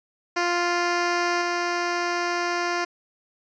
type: tone with level steps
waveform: 10% pulse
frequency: 349.2 Hz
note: F4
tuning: in tune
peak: -13 / -15 dBFS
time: 0.36-2.85 s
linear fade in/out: 10 ms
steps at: 1.41 s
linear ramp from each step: 10 ms
effects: resampled to 16000 Hz

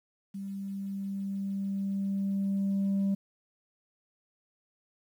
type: tone with level ramp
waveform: sine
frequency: 196.6 Hz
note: G3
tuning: 5 cents sharp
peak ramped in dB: -35 to -22 dBFS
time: 0.34-3.15 s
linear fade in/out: 10 ms
effects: tanh soft clip ceiling -24 dBFS + 10-bit

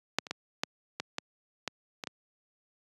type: clicks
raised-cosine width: 0.2 ms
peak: -7 / -25 / -15 / -10 / -15 / -14 / -14 / -19 / -18 dBFS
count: 9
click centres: 0.186 / 0.268 / 0.31 / 0.635 / 1 / 1.184 / 1.677 / 2.038 / 2.072 s
effects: high-pass 150 Hz 12 dB/octave + resampled to 24000 Hz

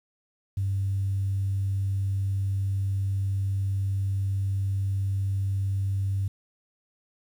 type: tone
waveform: sine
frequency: 97.7 Hz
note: G2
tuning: 5 cents flat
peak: -23 dBFS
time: 0.57-6.28 s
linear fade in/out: 5 ms
effects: tanh soft clip ceiling -19 dBFS + 9-bit

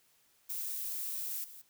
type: noise with level steps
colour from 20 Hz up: violet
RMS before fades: -38 / -51 dBFS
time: 0.49-1.62 s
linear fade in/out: 10 ms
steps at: 1.44 s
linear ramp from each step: 2 ms
effects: white hiss -69 dBFS RMS until 1.69 s

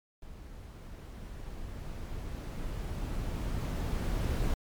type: noise with level ramp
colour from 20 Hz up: brown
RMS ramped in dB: -47 to -29 dBFS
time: 0.22-4.54 s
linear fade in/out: 2 ms
effects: MP3 96 kbps

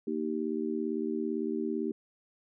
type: chord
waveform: sine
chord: Eb major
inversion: second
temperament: just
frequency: 233.3 / 311.1 / 388.9 Hz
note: Bb3 / Eb4 / G4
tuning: +2 / 0 / -14 cents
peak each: -34 dBFS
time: 0.07-1.92 s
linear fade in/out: 5 ms
effects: none

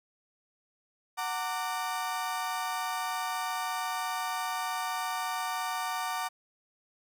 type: chord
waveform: 35% pulse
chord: Gb augmented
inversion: none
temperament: equal with one note detuned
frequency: 740 / 914.2 / 1174.7 Hz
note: Gb5 / Bb5 / D6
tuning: 0 / -34 / 0 cents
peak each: -34 dBFS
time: 1.17-6.29 s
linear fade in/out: 20 ms
effects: none

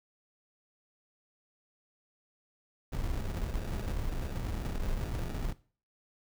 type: noise with sample-and-hold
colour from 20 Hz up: brown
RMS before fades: -34 dBFS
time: 2.92-5.53 s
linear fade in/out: 10 ms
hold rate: 1050 Hz
effects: noise-tail reverb RT60 0.4 s tail -18 dB re dry

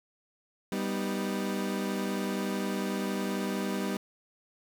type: chord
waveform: 30% pulse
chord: G augmented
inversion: none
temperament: equal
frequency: 196 / 246.9 / 311.1 Hz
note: G3 / B3 / D#4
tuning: 0 / 0 / 0 cents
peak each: -29 / -33 / -35 dBFS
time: 0.72-3.97 s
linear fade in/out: 2 ms
effects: none

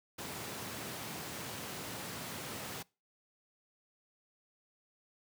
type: high-pass noise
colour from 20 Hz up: pink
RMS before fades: -43 dBFS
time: 0.18-2.83 s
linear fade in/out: 10 ms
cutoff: 100 Hz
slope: 24 dB/octave
effects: noise-tail reverb RT60 0.3 s tail -24 dB re dry

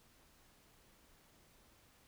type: silence
effects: pink hiss -67 dBFS RMS until 2.07 s

